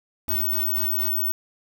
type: noise with exponential decay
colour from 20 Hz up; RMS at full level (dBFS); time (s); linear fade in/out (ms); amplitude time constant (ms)
brown; -30; 0.28-0.84; 2; 120
type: tone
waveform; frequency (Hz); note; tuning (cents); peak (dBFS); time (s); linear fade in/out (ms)
sine; 15804; B9; 0; -21; 0.29-1.32; 0
type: noise with tremolo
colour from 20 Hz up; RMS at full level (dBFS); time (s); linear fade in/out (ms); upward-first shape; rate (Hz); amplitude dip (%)
pink; -37; 0.3-1.09; 5; square; 4.4; 65
effects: none